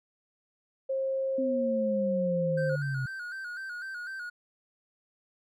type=tone with pitch glide; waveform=sine; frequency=534 to 527 Hz; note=C5 to C5; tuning=+35 to +12 cents; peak=-27 dBFS; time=0.89-2.76 s; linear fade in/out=10 ms; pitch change=-23 cents; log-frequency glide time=2.25-2.32 s
type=exponential sweep; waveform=sine; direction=down; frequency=265.6 to 127.6 Hz; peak=-29 dBFS; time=1.38-3.06 s; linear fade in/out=5 ms
type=tone with vibrato; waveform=triangle; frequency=1501 Hz; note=F#6; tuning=24 cents sharp; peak=-34 dBFS; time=2.57-4.3 s; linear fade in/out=10 ms; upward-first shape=square; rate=4 Hz; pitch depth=64 cents each way
effects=none